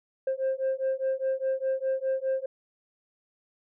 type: beating tone pair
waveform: sine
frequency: 527 / 531.9 Hz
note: C5 / C5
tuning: +12 / +28 cents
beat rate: 4.9 Hz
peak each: -27 dBFS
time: 0.27-2.46 s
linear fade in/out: 5 ms
effects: tanh soft clip ceiling -22 dBFS